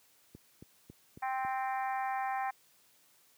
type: click train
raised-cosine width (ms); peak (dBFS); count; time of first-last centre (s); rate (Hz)
3; -35; 5; 0.35-1.449; 3.64
type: harmonic tone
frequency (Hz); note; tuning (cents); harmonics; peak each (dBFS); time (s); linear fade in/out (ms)
261.6; C4; 0; 3 / 4 / 5 / 6 / 7 / 8 / 9; -33 / -40 / -46 / -47 / -43 / -51 / -50; 1.22-2.51; 10
effects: white hiss -66 dBFS RMS until 3.37 s + high-pass 80 Hz 12 dB/octave